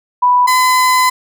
sine / 35% pulse tone pair in turn, 987.8 / 1013.8 Hz, B5 / B5, 0 / +45 cents, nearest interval unison, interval 45 cents, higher second, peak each -7 dBFS, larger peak neither, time 0.22-0.47 / 0.47-1.1 s, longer second, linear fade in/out 10 ms, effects none

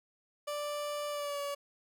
30% pulse tone with pitch glide, 587.3 to 569.3 Hz, D5 to C#5, 0 to +46 cents, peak -32 dBFS, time 0.47-1.55 s, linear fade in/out 10 ms, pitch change -54 cents, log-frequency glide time 1.1-1.4 s, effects none

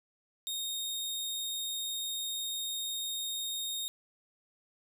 sawtooth tone, 3706 Hz, A#7, 11 cents flat, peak -31 dBFS, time 0.47-3.88 s, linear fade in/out 0 ms, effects none

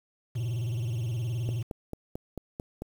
triangle tone with vibrato, 116.54 Hz, A#2, in tune, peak -26 dBFS, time 0.35-1.63 s, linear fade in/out 10 ms, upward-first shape square, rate 19 Hz, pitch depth 120 cents each way
click train, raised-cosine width 2 ms, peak -22 dBFS, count 7, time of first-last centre 1.49-2.82 s, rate 4.51 Hz
effects 8-bit

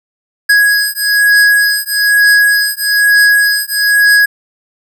square beating tone pair, 1661.2 / 1662.3 Hz, G#6 / G#6, 0 / +1 cents, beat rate 1.1 Hz, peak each -11 dBFS, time 0.49-4.26 s, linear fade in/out 10 ms, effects none

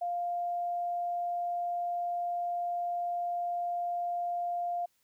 sine tone, 700 Hz, F5, 4 cents sharp, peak -30 dBFS, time 0.01-4.86 s, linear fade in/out 10 ms, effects white hiss -73 dBFS RMS until 5.03 s

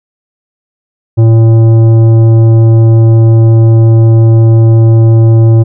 sine tone with tanh clipping, 113.2 Hz, A2, 50 cents sharp, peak -3 dBFS, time 1.17-5.64 s, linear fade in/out 20 ms, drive 11 dB, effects none

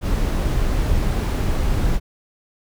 brown noise, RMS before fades -19 dBFS, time 0.01-2 s, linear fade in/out 50 ms, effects none

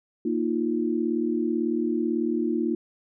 sine chord, Bb suspended fourth, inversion none, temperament equal, 233.1 / 311.1 / 349.2 Hz, Bb3 / Eb4 / F4, 0 / 0 / 0 cents, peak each -27 dBFS, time 0.25-2.75 s, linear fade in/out 5 ms, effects none

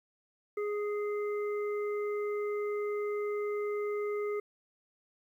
harmonic tone, 415.3 Hz, G#4, in tune, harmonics 1 / 3 / 5, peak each -31 / -43 / -46 dBFS, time 0.57-4.4 s, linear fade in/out 5 ms, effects 11-bit

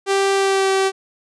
sawtooth tone with pitch glide, 392 to 385.5 Hz, G4 to G4, 0 to -29 cents, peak -11 dBFS, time 0.06-0.92 s, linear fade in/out 50 ms, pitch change -29 cents, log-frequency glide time 0.34-0.7 s, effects resampled to 22050 Hz

